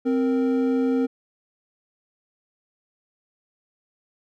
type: tone pair together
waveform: triangle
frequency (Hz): 261.6 / 466.1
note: C4 / A#4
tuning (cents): 0 / 0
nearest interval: minor seventh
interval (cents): 1000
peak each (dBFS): -18 / -23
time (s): 0.05-1.07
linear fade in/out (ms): 20
effects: none